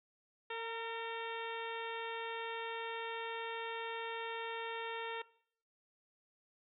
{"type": "harmonic tone with a mistuned harmonic", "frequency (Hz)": 455.5, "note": "A#4", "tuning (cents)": -40, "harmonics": [1, 2, 3, 4, 5, 6, 7, 8], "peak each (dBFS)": [-43, -45, -48, -47, -51, -49, -53, -53], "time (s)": [0.5, 5.22], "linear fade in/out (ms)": 5, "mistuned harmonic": 2, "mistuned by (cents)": 24, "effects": ["noise-tail reverb RT60 0.6 s tail -20 dB re dry"]}